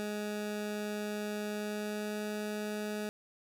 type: tone with pitch glide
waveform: 20% pulse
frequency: 209.3 to 210.6 Hz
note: G#3 to G#3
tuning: +14 to +24 cents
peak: -30 dBFS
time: 0-3.09 s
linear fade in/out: 0 ms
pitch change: +10 cents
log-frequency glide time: 1.51-2.21 s
effects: none